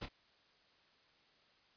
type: noise with echo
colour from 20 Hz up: pink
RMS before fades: -43 dBFS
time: 0.01-0.06 s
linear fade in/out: 10 ms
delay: 29 ms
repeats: 1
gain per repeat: -9 dB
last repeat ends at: 0.089 s
effects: white hiss -69 dBFS RMS until 1.76 s + resampled to 11025 Hz